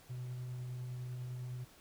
triangle tone with tremolo, 124.9 Hz, B2, 20 cents sharp, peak -36 dBFS, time 0.09-1.65 s, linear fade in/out 20 ms, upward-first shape triangle, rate 9.9 Hz, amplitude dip 25%, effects tanh soft clip ceiling -34 dBFS + pink hiss -61 dBFS RMS until 1.8 s

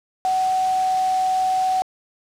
sine tone in noise, 750 Hz, F#5, 23 cents sharp, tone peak -17 dBFS, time 0.25-1.82 s, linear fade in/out 0 ms, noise white, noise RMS -34 dBFS, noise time 0.25-1.82 s, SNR +14 dB, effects low-pass 7000 Hz 12 dB/octave

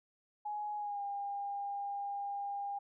sine tone with pitch glide, 836 to 804.7 Hz, G#5 to G5, +11 to +45 cents, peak -36 dBFS, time 0.45-2.79 s, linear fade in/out 10 ms, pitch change -66 cents, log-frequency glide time 0.77-1.02 s, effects none

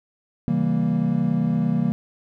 triangle chord, C# diminished seventh, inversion none, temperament equal with one note detuned, 135.04 / 164.81 / 196 / 233.1 Hz, C#3 / E3 / G3 / Bb3, -45 / 0 / 0 / 0 cents, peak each -26 / -21 / -23 / -21 dBFS, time 0.48-1.92 s, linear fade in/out 0 ms, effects none

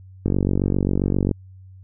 click train, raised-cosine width 3 ms, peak -7 dBFS, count 51, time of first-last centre 0.26-1.313 s, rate 47.5 Hz, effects added 94 Hz sine -41 dBFS peak until 1.83 s

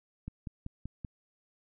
click train, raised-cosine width 5 ms, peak -26 dBFS, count 5, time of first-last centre 0.28-1.048 s, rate 5.21 Hz, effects none

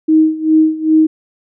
sine tone with tremolo, 314.6 Hz, D#4, 19 cents sharp, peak -5 dBFS, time 0.08-1.07 s, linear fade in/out 10 ms, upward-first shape sine, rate 2.5 Hz, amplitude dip 85%, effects none

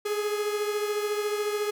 45% pulse beating tone pair, 415.3 / 429.3 Hz, G#4 / A4, 0 / -43 cents, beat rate 14 Hz, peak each -27 / -34 dBFS, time 0.05-1.71 s, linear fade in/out 10 ms, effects none

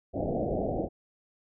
white low-pass noise, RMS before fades -30 dBFS, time 0.13-0.89 s, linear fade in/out 50 ms, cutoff 740 Hz, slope 96 dB/octave, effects none

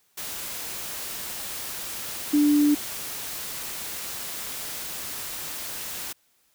sine tone in noise, 293.7 Hz, D4, in tune, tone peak -16 dBFS, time 2.33-2.75 s, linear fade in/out 10 ms, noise white, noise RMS -34 dBFS, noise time 0.17-6.13 s, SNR +15 dB, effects white hiss -66 dBFS RMS until 6.54 s

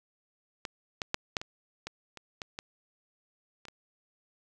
clicks, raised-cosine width 0.2 ms, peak -18 / -15 / -10 / -11 / -21 / -20 / -27 / -20 / -20 / -29 / -27 dBFS, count 11, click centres 0.652 / 1.018 / 1.144 / 1.368 / 1.415 / 1.87 / 2.173 / 2.418 / 2.589 / 3.653 / 3.684 s, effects none

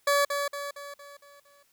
20% pulse tone with echo, 570 Hz, C#5, 48 cents sharp, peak -16 dBFS, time 0.07-0.25 s, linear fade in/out 5 ms, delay 230 ms, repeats 6, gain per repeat -6 dB, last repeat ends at 1.63 s, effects white hiss -67 dBFS RMS until 1.72 s

